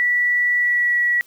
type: tone with pitch glide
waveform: sine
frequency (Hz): 1950 to 1934.3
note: B6 to B6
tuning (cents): -23 to -37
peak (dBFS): -15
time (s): 0-1.21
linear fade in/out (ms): 0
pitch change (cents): -14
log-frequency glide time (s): 0.59-0.99
effects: white hiss -54 dBFS RMS until 1.26 s